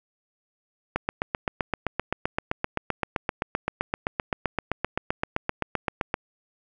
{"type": "click train", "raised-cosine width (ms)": 0.5, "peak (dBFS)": -9, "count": 41, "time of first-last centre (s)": [0.96, 6.141], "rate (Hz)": 7.72, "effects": []}